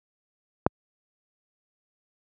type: click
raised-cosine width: 1 ms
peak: -4 dBFS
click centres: 0.665 s
effects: high-pass 80 Hz 12 dB/octave